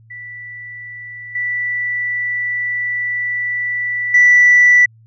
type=tone with level steps; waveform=sine; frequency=1967 Hz; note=B6; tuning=7 cents flat; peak=-29 / -17 / -5 dBFS; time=0.1-4.86 s; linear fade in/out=10 ms; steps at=1.35 / 4.14 s; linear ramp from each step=5 ms; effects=tanh soft clip ceiling -2 dBFS + added 112 Hz sine -44 dBFS peak until 5.06 s